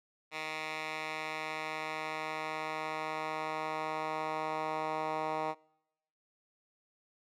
10% pulse tone with band-pass filter sweep, 156.3 Hz, D#3, 8 cents sharp, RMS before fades -37 dBFS, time 0.31-5.55 s, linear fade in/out 50 ms, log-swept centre 2300 to 930 Hz, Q 1.2, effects noise-tail reverb RT60 0.9 s tail -26 dB re dry

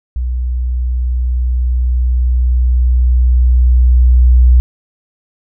sine tone with level ramp, 61.74 Hz, B1, in tune, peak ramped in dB -14 to -3 dBFS, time 0.16-4.6 s, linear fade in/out 0 ms, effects none

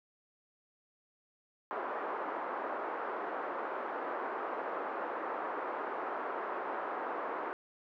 white band-pass noise, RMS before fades -38 dBFS, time 1.71-7.53 s, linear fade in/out 0 ms, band 330 to 1300 Hz, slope 24 dB/octave, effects none

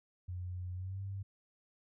sine tone with pitch glide, 90.2 to 97.8 Hz, F#2 to G2, -44 to -4 cents, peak -38 dBFS, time 0.28-1.23 s, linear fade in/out 10 ms, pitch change +140 cents, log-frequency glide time 0.73-1.01 s, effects none

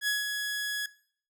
sawtooth tone with ADSR envelope, 1680 Hz, G#6, 19 cents sharp, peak -21 dBFS, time 0.01-0.86 s, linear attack 66 ms, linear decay 170 ms, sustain -5 dB, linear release 3 ms, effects noise-tail reverb RT60 0.5 s tail -18 dB re dry

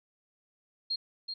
sine tone with echo, 4228 Hz, C8, 17 cents sharp, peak -28 dBFS, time 0.9-0.96 s, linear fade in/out 10 ms, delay 380 ms, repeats 1, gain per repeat -6 dB, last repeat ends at 1.34 s, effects MP3 64 kbps

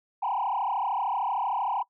sine tone with frequency modulation, 877 Hz, A5, 6 cents flat, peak -24 dBFS, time 0.22-1.83 s, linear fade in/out 10 ms, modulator 33.1 Hz, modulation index 3.6, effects noise-tail reverb RT60 0.1 s tail -22 dB re dry + tanh soft clip ceiling -21 dBFS

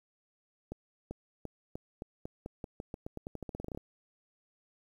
accelerating click train, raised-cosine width 2 ms, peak -26 dBFS, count 23, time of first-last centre 0.72-3.775 s, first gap 390 ms, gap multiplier 0.88, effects 10-bit

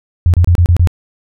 sine tone bursts, 87 Hz, F2, 6 cents flat, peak -5 dBFS, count 6, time 0.26-0.873 s, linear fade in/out 0 ms, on 78 ms, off 29 ms, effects none

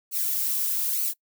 violet noise with flanger, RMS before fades -26 dBFS, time 0.11-1.14 s, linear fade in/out 50 ms, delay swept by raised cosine 0.56 to 3.16 ms, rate 1.1 Hz, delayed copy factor -0.65, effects noise-tail reverb RT60 0.1 s tail -23 dB re dry

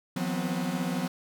45% pulse tone cluster, 164.3 / 181.2 / 245.3 / 258.9 Hz, E3 / F#3 / B3 / C4, -5 / -36 / -12 / -18 cents, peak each -36 / -31 / -35 / -35 dBFS, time 0.16-1.08 s, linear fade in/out 5 ms, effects none

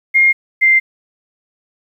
sine tone pair in turn, 2130 / 2091 Hz, C7 / C7, +30 / -2 cents, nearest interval unison, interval 32 cents, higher first, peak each -7 dBFS, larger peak neither, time 0.14-0.33 / 0.61-0.8 s, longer neither, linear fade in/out 20 ms, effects 8-bit

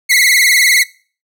sawtooth tone with vibrato, 2079 Hz, C7, 12 cents flat, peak -4 dBFS, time 0.09-0.84 s, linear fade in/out 20 ms, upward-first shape sine, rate 20 Hz, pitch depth 110 cents each way, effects noise-tail reverb RT60 0.4 s tail -22 dB re dry

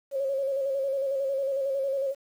sine tone with vibrato, 545 Hz, C#5, 29 cents flat, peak -25 dBFS, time 0.11-2.15 s, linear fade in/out 50 ms, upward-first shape square, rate 11 Hz, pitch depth 37 cents each way, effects 9-bit

